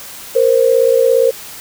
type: tone pair together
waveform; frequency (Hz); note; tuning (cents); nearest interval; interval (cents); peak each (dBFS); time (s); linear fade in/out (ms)
sine; 465.9 / 523.3; A#4 / C5; -1 / 0; major second; 201; -11; 0.35-1.31; 10
effects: white hiss -32 dBFS RMS until 1.6 s